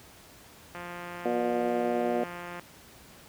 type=click train; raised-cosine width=0.5 ms; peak=-25 dBFS; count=324; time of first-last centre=0.75-2.596 s; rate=175 Hz
type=harmonic tone; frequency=120 Hz; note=B2; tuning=49 cents flat; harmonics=2 / 3 / 4 / 5 / 6; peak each=-32 / -32 / -32 / -32 / -32 dBFS; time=1.25-2.24 s; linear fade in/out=5 ms
effects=pink hiss -52 dBFS RMS until 3.28 s + high-pass 60 Hz 12 dB/octave